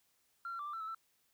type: tone with pitch steps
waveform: sine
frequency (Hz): 1374 / 1363 / 1169 / 1184 / 1337 / 1301 / 1332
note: F6 / F6 / D6 / D6 / E6 / E6 / E6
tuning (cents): -29 / -43 / -8 / +14 / +24 / -23 / +18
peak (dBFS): -38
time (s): 0.45-0.947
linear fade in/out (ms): 2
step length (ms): 71
effects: tanh soft clip ceiling -36 dBFS + white hiss -75 dBFS RMS until 1.33 s